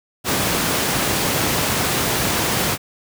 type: high-pass noise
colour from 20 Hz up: pink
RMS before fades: -20 dBFS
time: 0.24-2.78 s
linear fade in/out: 50 ms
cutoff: 100 Hz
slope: 12 dB/octave
effects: none